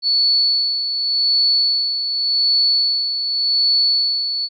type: tone with tremolo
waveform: sine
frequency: 4435 Hz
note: C#8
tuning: in tune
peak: -12 dBFS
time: 0.02-4.49 s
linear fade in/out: 50 ms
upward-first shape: sine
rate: 0.87 Hz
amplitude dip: 55%
effects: none